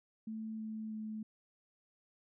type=tone with pitch steps; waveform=sine; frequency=220 / 218.4 / 216.7 Hz; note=A3 / A3 / A3; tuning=0 / -13 / -26 cents; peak=-39 dBFS; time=0.27-1.23 s; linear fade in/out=5 ms; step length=320 ms; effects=none